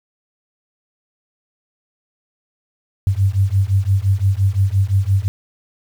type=beating tone pair; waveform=sine; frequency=94.7 / 100.5 Hz; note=F#2 / G2; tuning=+41 / +44 cents; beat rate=5.8 Hz; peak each=-16 dBFS; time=3.07-5.28 s; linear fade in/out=0 ms; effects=7-bit